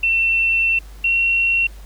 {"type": "tone pair in turn", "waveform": "sine", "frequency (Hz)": [2695, 2729], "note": ["E7", "F7"], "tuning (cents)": [38, -41], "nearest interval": "unison", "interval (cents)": 21, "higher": "second", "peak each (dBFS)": -14, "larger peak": "neither", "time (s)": [[0.03, 0.79], [1.04, 1.67]], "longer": "first", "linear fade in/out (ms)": 5, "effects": ["added 50 Hz sine -35 dBFS peak until 1.85 s", "pink hiss -48 dBFS RMS until 1.85 s"]}